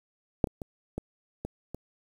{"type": "clicks", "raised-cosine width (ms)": 2, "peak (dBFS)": [-8, -25, -23, -19, -20, -23], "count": 6, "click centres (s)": [0.442, 0.472, 0.618, 0.98, 1.45, 1.746], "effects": ["8-bit"]}